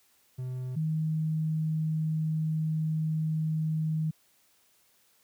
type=tone pair in turn; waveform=triangle / sine; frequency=127.8 / 157.28 Hz; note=C3 / D#3; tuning=-40 / +19 cents; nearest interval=major third; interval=359 cents; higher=second; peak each=-30 / -26 dBFS; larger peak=second; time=0.38-0.76 / 0.76-4.11 s; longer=second; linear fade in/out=10 ms; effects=white hiss -66 dBFS RMS until 5.23 s + high-pass 60 Hz 12 dB/octave